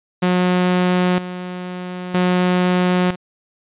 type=tone with tremolo; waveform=sawtooth; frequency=180.8 Hz; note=F#3; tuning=40 cents flat; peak=-10 dBFS; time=0.22-3.16 s; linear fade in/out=10 ms; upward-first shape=square; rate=0.52 Hz; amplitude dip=75%; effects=resampled to 8000 Hz